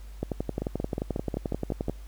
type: two click trains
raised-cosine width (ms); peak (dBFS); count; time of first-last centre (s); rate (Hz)
2; -15 / -16; 20 / 8; 0.23-1.897 / 0.62-1.884; 11.4 / 5.54
effects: added 50 Hz sine -40 dBFS peak until 2.07 s + pink hiss -57 dBFS RMS until 2.07 s